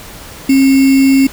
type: tone with sample-and-hold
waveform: sine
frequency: 269.3 Hz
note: C#4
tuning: 50 cents flat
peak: -5 dBFS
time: 0.49-1.27 s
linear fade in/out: 5 ms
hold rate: 2450 Hz
effects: pink hiss -32 dBFS RMS until 1.32 s